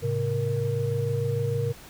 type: tone cluster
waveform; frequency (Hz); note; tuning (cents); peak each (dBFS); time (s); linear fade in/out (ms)
sine; 109.3 / 135.9 / 469; A2 / C#3 / A#4; -11 / -34 / +11; -28; 0.02-1.73; 20
effects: pink hiss -47 dBFS RMS until 1.89 s